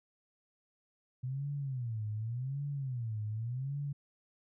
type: tone with vibrato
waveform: sine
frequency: 123.47 Hz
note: B2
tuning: in tune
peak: -34 dBFS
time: 1.23-3.93 s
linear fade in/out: 10 ms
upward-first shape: sine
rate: 0.87 Hz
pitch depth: 260 cents each way
effects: none